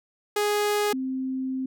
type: tone pair in turn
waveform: sawtooth / sine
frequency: 415.3 / 261.6 Hz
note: G#4 / C4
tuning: 0 / 0 cents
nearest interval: minor sixth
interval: 800 cents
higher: first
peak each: -18 / -26 dBFS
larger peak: first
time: 0.36-0.93 / 0.93-1.66 s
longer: second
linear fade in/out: 5 ms
effects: none